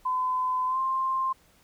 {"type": "tone with pitch glide", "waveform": "sine", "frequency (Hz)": [1017, 1052.9], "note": ["C6", "C6"], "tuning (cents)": [-50, 11], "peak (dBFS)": -24, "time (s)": [0.05, 1.33], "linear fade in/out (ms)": 10, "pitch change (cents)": 61, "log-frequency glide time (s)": [0.67, 0.79], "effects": ["pink hiss -61 dBFS RMS until 1.63 s"]}